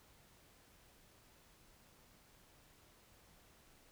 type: silence
effects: pink hiss -66 dBFS RMS until 3.91 s